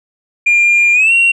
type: tone with pitch glide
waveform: sine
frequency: 2401 to 2742 Hz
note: D7 to F7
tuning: +38 to -32 cents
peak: -5 dBFS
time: 0.46-1.32 s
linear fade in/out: 10 ms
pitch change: +230 cents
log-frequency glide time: 0.93-1.12 s
effects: tanh soft clip ceiling -5 dBFS